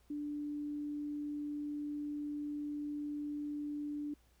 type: tone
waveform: sine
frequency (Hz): 293.7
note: D4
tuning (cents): 0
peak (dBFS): -37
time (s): 0.1-4.14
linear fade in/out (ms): 5
effects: added 60 Hz sine -67 dBFS peak until 4.4 s + pink hiss -72 dBFS RMS until 4.4 s